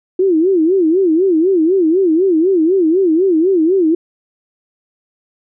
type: tone with vibrato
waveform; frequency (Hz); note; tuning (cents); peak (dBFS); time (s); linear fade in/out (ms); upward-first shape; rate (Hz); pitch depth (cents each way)
sine; 349.2; F4; 0; -9; 0.19-3.95; 5; sine; 4; 200
effects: none